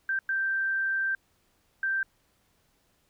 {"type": "tone bursts at uneven times", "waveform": "sine", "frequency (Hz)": 1568, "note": "G6", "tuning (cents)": 0, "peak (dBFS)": -25, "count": 3, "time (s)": [[0.09, 0.19], [0.29, 1.15], [1.83, 2.03]], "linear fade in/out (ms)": 2, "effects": ["pink hiss -69 dBFS RMS until 3.09 s"]}